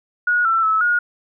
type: tone with pitch steps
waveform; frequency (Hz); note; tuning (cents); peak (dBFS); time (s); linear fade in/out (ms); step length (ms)
sine; 1450 / 1339 / 1301 / 1438; F#6 / E6 / E6 / F#6; -35 / +27 / -23 / -50; -14; 0.27-0.99; 5; 180
effects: none